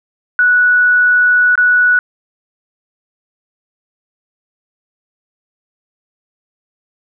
sine tone with dropouts, 1473 Hz, F#6, 8 cents flat, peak -7 dBFS, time 0.39-1.99 s, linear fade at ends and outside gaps 1 ms, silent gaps 1.555-1.577 s, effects none

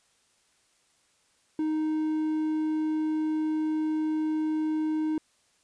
triangle tone, 311.1 Hz, D#4, in tune, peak -23 dBFS, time 1.59-5.18 s, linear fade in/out 2 ms, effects white hiss -67 dBFS RMS until 5.63 s + resampled to 22050 Hz

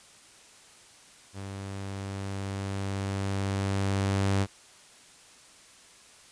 sawtooth tone with level ramp, 98 Hz, G2, in tune, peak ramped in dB -33 to -19 dBFS, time 1.33-4.47 s, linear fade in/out 50 ms, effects white hiss -54 dBFS RMS until 6.31 s + resampled to 22050 Hz

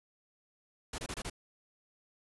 pink noise bursts, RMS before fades -39 dBFS, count 5, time 0.93-1.299 s, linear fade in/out 5 ms, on 53 ms, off 26 ms, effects resampled to 24000 Hz

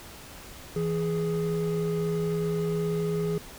triangle tone pair together, 164.81 / 415.8 Hz, E3 / G#4, 0 / +2 cents, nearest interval octave + major third, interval 1602 cents, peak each -26 dBFS, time 0.76-3.38 s, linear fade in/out 2 ms, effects pink hiss -45 dBFS RMS until 3.58 s

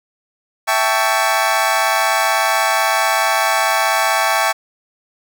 25% pulse chord, A dominant seventh, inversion second, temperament equal with one note detuned, 659.3 / 784 / 880 / 1120.3 Hz, E5 / G5 / A5 / C#6, 0 / 0 / 0 / +18 cents, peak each -16 dBFS, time 0.67-4.53 s, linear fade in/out 20 ms, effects none

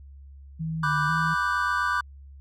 sine tone with vibrato, 155.56 Hz, D#3, in tune, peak -27 dBFS, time 0.59-1.35 s, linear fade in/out 20 ms, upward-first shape square, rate 2 Hz, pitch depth 56 cents each way
triangle chord, G major seventh, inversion first, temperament equal, 987.8 / 1174.7 / 1480 / 1568 Hz, B5 / D6 / F#6 / G6, 0 / 0 / 0 / 0 cents, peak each -28 / -25 / -26 / -28 dBFS, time 0.83-2.01 s, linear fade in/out 5 ms
effects added 69 Hz sine -43 dBFS peak until 2.4 s

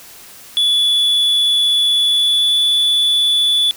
triangle tone with pitch glide, 3434 to 3456 Hz, A7 to A7, -43 to -32 cents, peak -10 dBFS, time 0.57-3.71 s, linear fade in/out 0 ms, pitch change +11 cents, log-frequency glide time 2.04-2.58 s, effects white hiss -39 dBFS RMS until 3.76 s

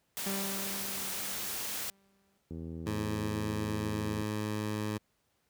white noise, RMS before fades -37 dBFS, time 0.17-1.9 s, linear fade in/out 0 ms
sawtooth tone with exponential decay, 196 Hz, G3, in tune, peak -30 dBFS, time 0.26-2.38 s, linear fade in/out 5 ms, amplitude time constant 460 ms
click train, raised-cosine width 3 ms, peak -29 dBFS, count 141, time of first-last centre 2.51-4.221 s, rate 81.8 Hz
15% pulse tone, 106.3 Hz, G#2, 41 cents sharp, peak -26 dBFS, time 2.86-4.98 s, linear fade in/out 10 ms
effects pink hiss -75 dBFS RMS until 5.49 s + high-pass 60 Hz 12 dB/octave

